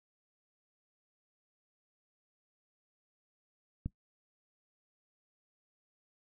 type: click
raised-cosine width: 5 ms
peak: -23 dBFS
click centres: 3.86 s
effects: noise-tail reverb RT60 0.1 s tail -19 dB re dry